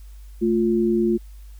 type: tone pair together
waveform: sine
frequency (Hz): 220 / 349.9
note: A3 / F4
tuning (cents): 0 / +3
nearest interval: minor sixth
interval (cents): 803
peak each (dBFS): -20 / -19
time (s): 0.41-1.18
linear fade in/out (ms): 20
effects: added 50 Hz sine -38 dBFS peak until 1.59 s + white hiss -58 dBFS RMS until 1.59 s